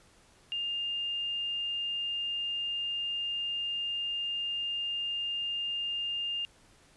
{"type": "tone with hard clipping", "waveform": "triangle", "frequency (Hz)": 2810, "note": "F7", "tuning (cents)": 10, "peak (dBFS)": -31, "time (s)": [0.52, 6.45], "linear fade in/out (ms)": 0, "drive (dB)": 3, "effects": ["pink hiss -61 dBFS RMS until 6.96 s", "resampled to 24000 Hz"]}